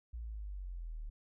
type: exponential sweep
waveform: sine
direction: down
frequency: 59.3 to 36.71 Hz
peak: -40 dBFS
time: 0.13-1.1 s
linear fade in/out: 10 ms
effects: none